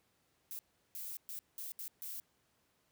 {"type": "noise bursts at uneven times", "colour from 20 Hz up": "violet", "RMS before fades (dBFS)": -44, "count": 6, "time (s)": [[0.51, 0.59], [0.95, 1.17], [1.29, 1.39], [1.58, 1.72], [1.79, 1.88], [2.02, 2.2]], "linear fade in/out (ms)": 0, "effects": ["pink hiss -75 dBFS RMS until 2.91 s", "high-pass 80 Hz 12 dB/octave"]}